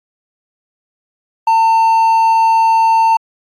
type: tone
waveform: triangle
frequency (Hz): 900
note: A5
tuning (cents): +39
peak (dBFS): -6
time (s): 1.47-3.17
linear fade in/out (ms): 5
effects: AAC 64 kbps